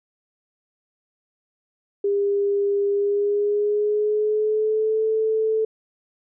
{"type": "tone with pitch glide", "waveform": "sine", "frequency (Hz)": [402.7, 439.1], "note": ["G4", "A4"], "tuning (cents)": [47, -4], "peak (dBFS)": -18, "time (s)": [2.04, 5.65], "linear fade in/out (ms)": 5, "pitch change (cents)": 149, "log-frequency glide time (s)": [2.9, 5.04], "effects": []}